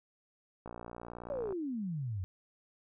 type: click train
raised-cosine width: 1 ms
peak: -30 dBFS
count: 52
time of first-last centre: 0.66-1.524 s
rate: 59 Hz
type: exponential sweep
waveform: sine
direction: down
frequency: 593 to 87.31 Hz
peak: -34 dBFS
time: 1.3-2.24 s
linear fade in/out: 0 ms
effects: none